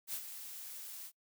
blue noise with ADSR envelope, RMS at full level -38 dBFS, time 0.07-1.12 s, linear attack 65 ms, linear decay 68 ms, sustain -9 dB, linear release 63 ms, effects noise-tail reverb RT60 0.1 s tail -24 dB re dry

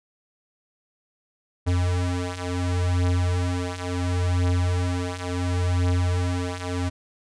square beating tone pair, 88.9 / 89.61 Hz, F2 / F2, +31 / +45 cents, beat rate 0.71 Hz, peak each -27 / -24 dBFS, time 1.66-6.9 s, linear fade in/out 20 ms, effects resampled to 22050 Hz

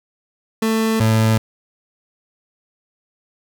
30% pulse tone pair in turn, 222.1 / 110.79 Hz, A3 / A2, +16 / +12 cents, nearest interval octave, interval 1204 cents, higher first, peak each -13 / -10 dBFS, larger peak second, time 0.62-1 / 1-1.38 s, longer neither, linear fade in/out 5 ms, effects none

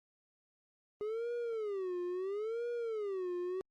triangle tone with vibrato, 411.4 Hz, G#4, 16 cents flat, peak -33 dBFS, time 1.01-3.61 s, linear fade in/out 0 ms, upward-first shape sine, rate 0.74 Hz, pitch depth 260 cents each way, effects Opus 32 kbps

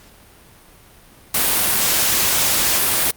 white noise, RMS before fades -17 dBFS, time 1.34-3.11 s, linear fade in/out 5 ms, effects pink hiss -47 dBFS RMS until 3.16 s + Opus 48 kbps

